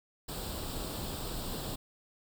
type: noise with comb filter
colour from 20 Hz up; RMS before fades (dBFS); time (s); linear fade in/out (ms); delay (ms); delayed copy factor
pink; -38; 0.28-1.76; 10; 0.24; +0.65
effects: none